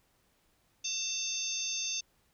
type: harmonic tone with a mistuned harmonic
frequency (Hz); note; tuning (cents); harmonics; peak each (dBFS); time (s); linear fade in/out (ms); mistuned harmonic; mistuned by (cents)
896; A5; +31; 3 / 4 / 5 / 6 / 7; -41 / -39 / -42 / -41 / -35; 0.84-2.01; 10; 5; +48
effects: pink hiss -71 dBFS RMS until 2.33 s